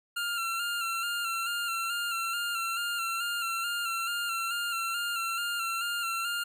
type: tone with vibrato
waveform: 25% pulse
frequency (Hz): 1380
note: F6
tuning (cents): -21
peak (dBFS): -26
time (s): 0.16-6.44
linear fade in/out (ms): 10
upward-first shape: square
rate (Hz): 2.3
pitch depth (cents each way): 31
effects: none